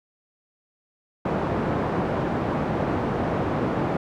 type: band-pass noise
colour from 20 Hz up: pink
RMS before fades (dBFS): -25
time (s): 1.25-3.97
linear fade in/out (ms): 5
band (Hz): 120 to 1000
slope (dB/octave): 12
effects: none